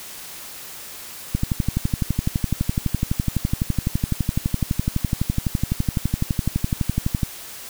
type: click train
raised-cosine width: 5 ms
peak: -7 dBFS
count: 71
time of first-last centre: 1.35-7.232 s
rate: 11.9 Hz
effects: white hiss -37 dBFS RMS until 7.69 s